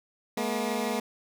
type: tone pair together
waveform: 15% pulse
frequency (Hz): 213.4 / 239.3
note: G#3 / A#3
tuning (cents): +47 / +46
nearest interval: major second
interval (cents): 199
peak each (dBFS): -24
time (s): 0.37-1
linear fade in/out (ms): 5
effects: none